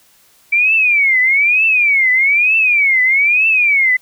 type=tone with vibrato; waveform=sine; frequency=2307 Hz; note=D7; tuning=31 cents flat; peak=-9 dBFS; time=0.52-3.97 s; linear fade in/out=10 ms; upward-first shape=triangle; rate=1.1 Hz; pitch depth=260 cents each way; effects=white hiss -51 dBFS RMS until 4.01 s